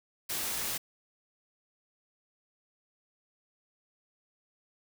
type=noise; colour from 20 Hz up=white; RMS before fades=-34 dBFS; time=0.29-0.78 s; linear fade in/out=10 ms; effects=none